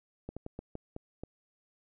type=slowing click train; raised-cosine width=2 ms; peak=-26 dBFS; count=7; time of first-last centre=0.29-1.236 s; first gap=76 ms; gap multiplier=1.29; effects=none